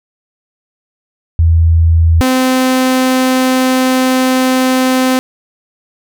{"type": "tone pair in turn", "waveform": ["sine", "sawtooth"], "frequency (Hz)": [82.41, 258], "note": ["E2", "C4"], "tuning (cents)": [0, -24], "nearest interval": "octave + minor sixth", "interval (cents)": 1976, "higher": "second", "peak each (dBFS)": -5, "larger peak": "neither", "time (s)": [[1.39, 2.21], [2.21, 5.19]], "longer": "second", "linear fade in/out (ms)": 0, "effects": []}